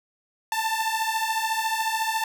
sawtooth beating tone pair, 881 / 895 Hz, A5 / A5, +2 / +29 cents, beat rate 14 Hz, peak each -23 dBFS, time 0.52-2.24 s, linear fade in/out 2 ms, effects none

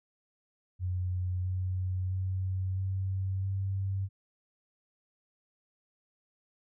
sine tone with pitch steps, 91 / 92.43 / 93.88 / 95.36 / 96.86 Hz, F#2 / F#2 / F#2 / G2 / G2, -28 / -1 / +26 / -47 / -20 cents, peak -29 dBFS, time 0.79-4.09 s, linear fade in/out 50 ms, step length 660 ms, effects none

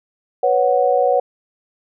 sine chord, B suspended second, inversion none, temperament equal, 493.9 / 554.4 / 740 Hz, B4 / C#5 / F#5, 0 / 0 / 0 cents, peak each -17 dBFS, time 0.43-1.2 s, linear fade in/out 5 ms, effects none

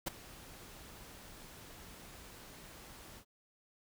pink noise with ADSR envelope, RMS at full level -33 dBFS, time 0.06-3.25 s, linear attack 15 ms, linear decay 13 ms, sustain -20 dB, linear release 75 ms, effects none

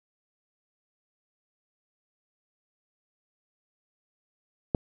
click, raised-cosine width 2 ms, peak -10 dBFS, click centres 4.748 s, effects none

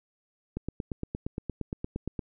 click train, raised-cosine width 3 ms, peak -19 dBFS, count 15, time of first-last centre 0.57-2.192 s, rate 8.63 Hz, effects none

